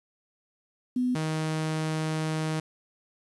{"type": "tone pair in turn", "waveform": ["sine", "sawtooth"], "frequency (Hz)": [250, 157.22], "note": ["B3", "D#3"], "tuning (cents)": [21, 18], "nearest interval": "minor sixth", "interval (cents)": 803, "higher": "first", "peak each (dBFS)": -23, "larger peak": "neither", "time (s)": [[0.96, 1.15], [1.15, 2.6]], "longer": "second", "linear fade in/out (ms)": 5, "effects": ["resampled to 24000 Hz", "9-bit"]}